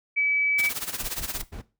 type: tone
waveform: sine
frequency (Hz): 2291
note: D7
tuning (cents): -44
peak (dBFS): -20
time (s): 0.16-0.7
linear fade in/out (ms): 20
type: noise with tremolo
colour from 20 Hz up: white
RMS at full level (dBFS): -29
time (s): 0.58-1.42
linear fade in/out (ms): 10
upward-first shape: sine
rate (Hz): 17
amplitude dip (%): 80
type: noise bursts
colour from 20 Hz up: brown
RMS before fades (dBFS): -37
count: 4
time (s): 0.99-1.618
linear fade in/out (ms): 10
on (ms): 100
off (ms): 76
effects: noise-tail reverb RT60 0.3 s tail -17 dB re dry